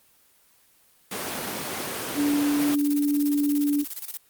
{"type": "high-pass noise", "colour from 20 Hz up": "pink", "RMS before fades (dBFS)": -31, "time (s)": [1.11, 2.75], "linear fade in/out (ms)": 5, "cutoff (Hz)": 210, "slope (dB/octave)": 12}
{"type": "tone", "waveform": "sine", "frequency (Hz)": 290, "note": "D4", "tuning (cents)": -22, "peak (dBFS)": -20, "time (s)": [2.15, 3.85], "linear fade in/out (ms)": 50}
{"type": "noise with tremolo", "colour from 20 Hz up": "blue", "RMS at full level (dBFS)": -33, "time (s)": [2.61, 4.17], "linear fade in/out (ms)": 2, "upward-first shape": "square", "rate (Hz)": 17, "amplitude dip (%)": 75}
{"effects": ["white hiss -60 dBFS RMS until 4.29 s", "Opus 24 kbps"]}